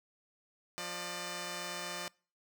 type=tone pair together; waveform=5% pulse; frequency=176.7 / 598.1 Hz; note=F3 / D5; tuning=+21 / +31 cents; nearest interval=octave + major sixth; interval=2110 cents; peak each=-31 / -29 dBFS; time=0.78-2.08 s; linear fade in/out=0 ms; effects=noise-tail reverb RT60 0.4 s tail -25 dB re dry

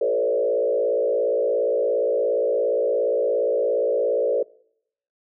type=tone with frequency modulation; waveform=sine; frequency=502 Hz; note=B4; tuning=28 cents sharp; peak=-18 dBFS; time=0.01-4.43 s; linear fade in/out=5 ms; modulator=57.2 Hz; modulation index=1.5; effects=noise-tail reverb RT60 0.7 s tail -23 dB re dry

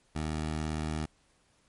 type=tone; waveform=15% pulse; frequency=77.6 Hz; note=D#2; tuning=4 cents flat; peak=-25 dBFS; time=0.15-1.06 s; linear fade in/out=10 ms; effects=pink hiss -68 dBFS RMS until 1.68 s + MP3 48 kbps

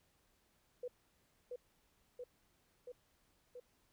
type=tone with echo; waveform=sine; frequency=493.9 Hz; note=B4; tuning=in tune; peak=-40 dBFS; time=0.83-0.88 s; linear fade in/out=5 ms; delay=680 ms; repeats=4; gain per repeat=-2 dB; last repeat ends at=3.6 s; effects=pink hiss -75 dBFS RMS until 3.92 s

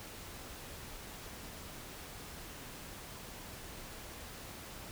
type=silence; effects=pink hiss -48 dBFS RMS until 4.91 s

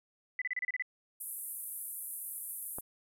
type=tone bursts; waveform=sine; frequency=2000 Hz; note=B6; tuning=21 cents sharp; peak=-31 dBFS; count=8; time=0.39-0.823 s; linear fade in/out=2 ms; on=27 ms; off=31 ms
type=band-pass noise; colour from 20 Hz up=white; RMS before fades=-42 dBFS; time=1.2-2.81 s; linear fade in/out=10 ms; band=9600 to 13000 Hz; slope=48 dB/octave
type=click; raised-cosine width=1 ms; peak=-28 dBFS; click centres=2.785 s
effects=none

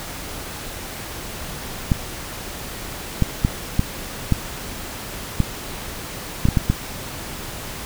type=clicks; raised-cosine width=5 ms; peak=-3 dBFS; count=10; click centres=1.918 / 3.223 / 3.449 / 3.794 / 4.323 / 5.403 / 6.454 / 6.487 / 6.572 / 6.7 s; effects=pink hiss -32 dBFS RMS until 7.85 s

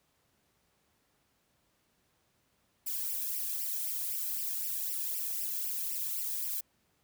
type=noise with flanger; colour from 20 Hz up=violet; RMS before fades=-35 dBFS; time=2.86-6.61 s; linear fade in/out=10 ms; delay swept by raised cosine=0.37 to 1.24 ms; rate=3.9 Hz; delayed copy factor=+0.9; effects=pink hiss -73 dBFS RMS until 7.03 s + high-pass 60 Hz 12 dB/octave

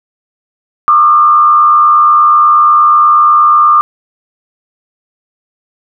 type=tone with frequency modulation; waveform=sine; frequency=1200 Hz; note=D6; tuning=37 cents sharp; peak=-3 dBFS; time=0.88-3.81 s; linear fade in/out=0 ms; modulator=88.3 Hz; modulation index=0.61; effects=none

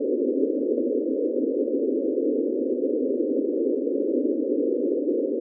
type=band-pass noise; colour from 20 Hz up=pink; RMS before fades=-24 dBFS; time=0-5.4 s; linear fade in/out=10 ms; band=250 to 540 Hz; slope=96 dB/octave; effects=none

